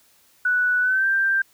sine tone with pitch glide, 1480 to 1577.1 Hz, F#6 to G6, 0 to +10 cents, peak -17 dBFS, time 0.45-1.42 s, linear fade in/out 5 ms, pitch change +110 cents, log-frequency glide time 0.81-1.07 s, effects white hiss -58 dBFS RMS until 1.53 s

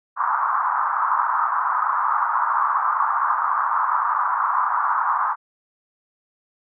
pink band-pass noise, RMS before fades -21 dBFS, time 0.16-5.36 s, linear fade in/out 50 ms, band 950 to 1300 Hz, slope 48 dB/octave, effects none

